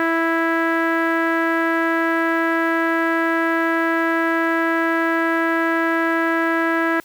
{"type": "tone with low-pass filter", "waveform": "sawtooth", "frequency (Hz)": 329.6, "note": "E4", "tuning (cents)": 0, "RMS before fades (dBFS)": -19, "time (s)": [0, 7], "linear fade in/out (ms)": 0, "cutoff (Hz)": 1700, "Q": 3.9, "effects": ["white hiss -50 dBFS RMS until 7.04 s", "high-pass 100 Hz 12 dB/octave"]}